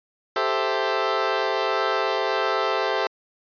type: chord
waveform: 20% pulse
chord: A minor seventh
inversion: third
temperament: equal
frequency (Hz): 392 / 440 / 523.3 / 659.3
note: G4 / A4 / C5 / E5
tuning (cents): 0 / 0 / 0 / 0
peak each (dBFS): -22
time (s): 0.36-3.07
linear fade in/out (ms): 2
effects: resampled to 11025 Hz